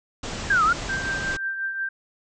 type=low-pass noise; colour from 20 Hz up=pink; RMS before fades=-32 dBFS; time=0.23-1.37 s; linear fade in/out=5 ms; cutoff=7900 Hz; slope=96 dB/octave
type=linear two-way sweep; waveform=sine; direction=down then up; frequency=1661.2 to 1215 to 1453 Hz; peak=-16 dBFS; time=0.5-0.73 s; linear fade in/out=5 ms; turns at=0.64 s
type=tone with tremolo; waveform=sine; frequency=1573 Hz; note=G6; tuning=6 cents sharp; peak=-23 dBFS; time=0.89-1.89 s; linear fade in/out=5 ms; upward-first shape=triangle; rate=5.6 Hz; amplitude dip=55%
effects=none